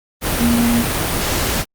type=tone in noise; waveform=sine; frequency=235.8 Hz; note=A#3; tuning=20 cents sharp; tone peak=-13 dBFS; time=0.38-0.85 s; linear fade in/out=50 ms; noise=pink; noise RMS=-19 dBFS; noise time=0.21-1.65 s; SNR=+3 dB; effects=Opus 32 kbps